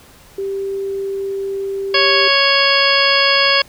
sine tone, 392 Hz, G4, in tune, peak -19 dBFS, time 0.38-2.28 s, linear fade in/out 5 ms
harmonic tone, 554.4 Hz, C#5, in tune, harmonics 1 / 2 / 3 / 4 / 5 / 6 / 8 / 9, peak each -19 / -19 / -19 / -19 / -19 / -19 / -19 / -19 dBFS, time 1.94-3.62 s, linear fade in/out 5 ms
effects pink hiss -45 dBFS RMS until 3.68 s

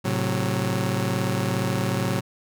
sawtooth chord, F# diminished, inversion first, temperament just, 111 / 133.2 / 185 Hz, A2 / C3 / F#3, +16 / +31 / 0 cents, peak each -23 dBFS, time 0.04-2.21 s, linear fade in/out 20 ms, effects none

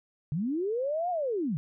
sine linear two-way sweep, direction up then down, 134.6 to 734 to 134.6 Hz, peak -27 dBFS, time 0.32-1.57 s, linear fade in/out 0 ms, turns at 1.1 s, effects none

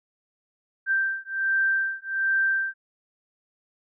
sine beating tone pair, 1568 / 1569.3 Hz, G6 / G6, 0 / +1 cents, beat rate 1.3 Hz, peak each -25 dBFS, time 0.86-2.74 s, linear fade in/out 50 ms, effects none

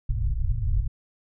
pink low-pass noise, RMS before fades -24 dBFS, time 0.09-0.88 s, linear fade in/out 10 ms, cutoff 120 Hz, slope 48 dB/octave, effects none

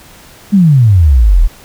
sine exponential sweep, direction down, 211.7 to 35.52 Hz, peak -3 dBFS, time 0.52-1.48 s, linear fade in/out 20 ms, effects pink hiss -38 dBFS RMS until 1.64 s

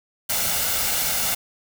white noise with comb filter, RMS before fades -23 dBFS, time 0.29-1.35 s, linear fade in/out 10 ms, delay 1.4 ms, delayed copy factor +0.5, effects none

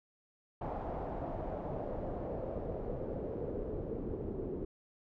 pink noise with low-pass filter sweep, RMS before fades -39 dBFS, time 0.61-4.65 s, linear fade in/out 5 ms, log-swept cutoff 780 to 380 Hz, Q 2.7, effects none

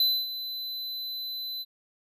square tone with ADSR envelope, 4020 Hz, B7, 30 cents sharp, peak -20 dBFS, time 0-1.65 s, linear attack 3 ms, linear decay 260 ms, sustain -13 dB, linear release 38 ms, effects none

